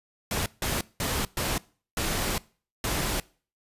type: noise bursts at uneven times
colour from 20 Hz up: pink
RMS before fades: -28 dBFS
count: 6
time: 0.31-0.46 / 0.62-0.81 / 1-1.25 / 1.37-1.58 / 1.97-2.38 / 2.84-3.2 s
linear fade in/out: 2 ms
effects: noise-tail reverb RT60 0.4 s tail -22 dB re dry + resampled to 32000 Hz